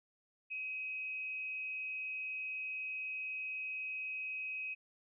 sine tone with frequency modulation, 2534 Hz, D#7, 31 cents sharp, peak -38 dBFS, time 0.5-4.75 s, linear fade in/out 20 ms, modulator 172 Hz, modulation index 0.31, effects none

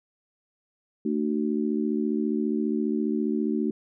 harmonic tone, 74.8 Hz, D2, 32 cents sharp, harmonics 3 / 4 / 5, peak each -26 / -28 / -30 dBFS, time 1.05-3.71 s, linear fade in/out 5 ms, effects none

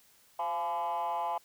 sine tone with frequency modulation, 850 Hz, G#5, 40 cents sharp, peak -28 dBFS, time 0.39-1.38 s, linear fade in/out 5 ms, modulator 163 Hz, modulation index 1.2, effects tanh soft clip ceiling -28 dBFS + white hiss -63 dBFS RMS until 1.44 s

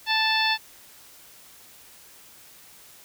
harmonic tone, 880 Hz, A5, in tune, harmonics 1 / 2 / 3 / 4 / 5 / 6, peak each -26 / -26 / -27 / -27 / -28 / -35 dBFS, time 0.06-0.58 s, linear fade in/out 50 ms, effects white hiss -50 dBFS RMS until 3.04 s

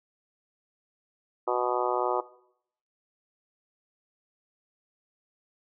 harmonic tone, 123.47 Hz, B2, in tune, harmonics 3 / 4 / 5 / 6 / 7 / 8 / 9 / 10, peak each -30 / -31 / -32 / -33 / -33 / -34 / -35 / -35 dBFS, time 1.47-2.21 s, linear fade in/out 10 ms, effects noise-tail reverb RT60 0.7 s tail -19 dB re dry

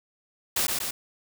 white noise with echo, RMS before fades -25 dBFS, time 0.56-0.67 s, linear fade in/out 5 ms, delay 120 ms, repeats 2, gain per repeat -3 dB, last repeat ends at 0.91 s, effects none

